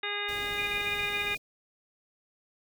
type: harmonic tone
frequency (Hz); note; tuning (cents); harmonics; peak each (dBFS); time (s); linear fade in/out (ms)
410; G#4; -22; 1 / 2 / 3 / 4 / 5 / 6 / 7 / 9; -40 / -42 / -41 / -38 / -36 / -40 / -40 / -37; 0.03-1.35; 5
type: band-stop noise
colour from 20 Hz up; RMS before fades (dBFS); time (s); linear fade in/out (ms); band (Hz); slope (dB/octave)
pink; -45; 0.28-1.38; 10; 690 to 3200; 48
type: tone bursts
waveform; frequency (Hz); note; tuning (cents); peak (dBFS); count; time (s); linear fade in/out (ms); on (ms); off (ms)
sine; 2440; D#7; -34; -31; 6; 0.57-1.37; 10; 110; 28
effects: none